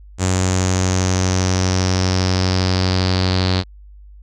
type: tone with low-pass filter sweep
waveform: sawtooth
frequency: 92.5 Hz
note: F#2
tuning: in tune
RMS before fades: -17 dBFS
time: 0.18-3.64 s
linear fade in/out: 50 ms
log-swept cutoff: 7300 to 4300 Hz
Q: 6
effects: added 50 Hz sine -38 dBFS peak until 4.22 s